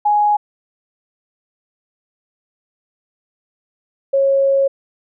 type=tone pair in turn; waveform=sine; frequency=833 / 547.2 Hz; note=G#5 / C#5; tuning=+5 / -23 cents; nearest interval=perfect fifth; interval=728 cents; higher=first; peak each=-11 dBFS; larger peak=neither; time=0.05-0.37 / 4.13-4.68 s; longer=second; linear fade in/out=10 ms; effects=none

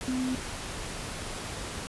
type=tone in noise; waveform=sine; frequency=256.1 Hz; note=C4; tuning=37 cents flat; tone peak=-27 dBFS; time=0.08-0.35 s; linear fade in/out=0 ms; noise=pink; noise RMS=-37 dBFS; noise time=0.01-1.87 s; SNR=+7 dB; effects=resampled to 24000 Hz

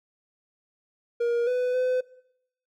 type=tone with pitch steps; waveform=triangle; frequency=473 / 498.8 / 507 Hz; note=A#4 / B4 / B4; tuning=+25 / +17 / +45 cents; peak=-20 dBFS; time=1.2-2.01 s; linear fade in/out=10 ms; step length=270 ms; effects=noise-tail reverb RT60 0.7 s tail -19 dB re dry

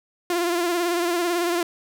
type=tone with vibrato; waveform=sawtooth; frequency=346.9 Hz; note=F4; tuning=12 cents flat; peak=-17 dBFS; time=0.3-1.63 s; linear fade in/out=2 ms; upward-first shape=sine; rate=18 Hz; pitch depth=51 cents each way; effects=none

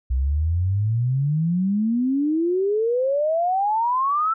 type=exponential sweep; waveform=sine; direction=up; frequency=61.74 to 1344 Hz; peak=-18 dBFS; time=0.1-4.34 s; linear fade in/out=10 ms; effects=none

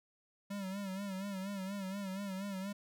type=tone with vibrato; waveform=square; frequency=194.9 Hz; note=G3; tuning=10 cents flat; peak=-39 dBFS; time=0.5-2.73 s; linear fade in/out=10 ms; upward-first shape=sine; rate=4.2 Hz; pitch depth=73 cents each way; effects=none

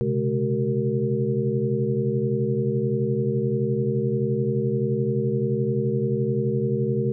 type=tone cluster; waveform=sine; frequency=124.9 / 136.5 / 211.6 / 379.8 / 461.3 Hz; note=B2 / C#3 / G#3 / F#4 / A#4; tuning=+20 / -26 / +33 / +45 / -18 cents; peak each=-27 dBFS; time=0.01-7.12 s; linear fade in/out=0 ms; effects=none

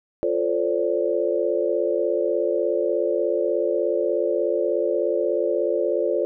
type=chord; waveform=sine; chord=D minor seventh; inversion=first; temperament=equal with one note detuned; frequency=349.2 / 440 / 523.3 / 579.9 Hz; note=F4 / A4 / C5 / D5; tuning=0 / 0 / 0 / -22 cents; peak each=-25 dBFS; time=0.23-6.25 s; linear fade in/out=0 ms; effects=none

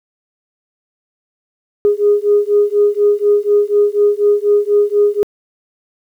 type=beating tone pair; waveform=sine; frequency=410.2 / 414.3 Hz; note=G#4 / G#4; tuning=-21 / -4 cents; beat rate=4.1 Hz; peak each=-12 dBFS; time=1.85-5.23 s; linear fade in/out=0 ms; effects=tanh soft clip ceiling -2 dBFS + 8-bit

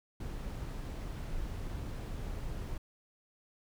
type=noise; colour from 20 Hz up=brown; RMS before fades=-39 dBFS; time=0.2-2.78 s; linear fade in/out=5 ms; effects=none

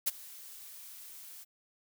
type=noise with ADSR envelope; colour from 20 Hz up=blue; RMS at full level=-27 dBFS; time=0.06-1.45 s; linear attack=16 ms; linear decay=26 ms; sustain=-22 dB; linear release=28 ms; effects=none

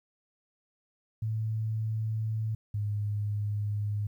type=tone pair in turn; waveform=sine; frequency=110 / 103.83 Hz; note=A2 / G#2; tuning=0 / 0 cents; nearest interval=minor second; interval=100 cents; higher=first; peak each=-28 dBFS; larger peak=neither; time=1.22-2.55 / 2.74-4.07 s; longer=neither; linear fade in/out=5 ms; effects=11-bit

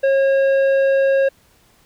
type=tone with tanh clipping; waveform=triangle; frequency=543 Hz; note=C#5; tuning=36 cents flat; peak=-14 dBFS; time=0.03-1.29 s; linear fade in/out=10 ms; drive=13 dB; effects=pink hiss -55 dBFS RMS until 1.85 s

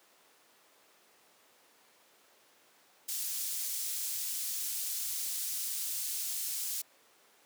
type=high-pass noise; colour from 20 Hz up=pink; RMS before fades=-36 dBFS; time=3.08-6.82 s; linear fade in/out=10 ms; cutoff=6600 Hz; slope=12 dB/octave; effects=pink hiss -63 dBFS RMS until 7.45 s + high-pass 400 Hz 12 dB/octave

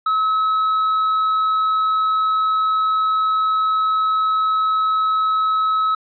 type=tone with tanh clipping; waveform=sine; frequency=1288 Hz; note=E6; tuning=41 cents flat; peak=-16 dBFS; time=0.06-5.95 s; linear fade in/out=5 ms; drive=3 dB; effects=resampled to 11025 Hz

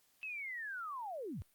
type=linear sweep; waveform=sine; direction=down; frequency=2637 to 62.8 Hz; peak=-40 dBFS; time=0.23-1.42 s; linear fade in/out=0 ms; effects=white hiss -72 dBFS RMS until 1.54 s + Opus 48 kbps

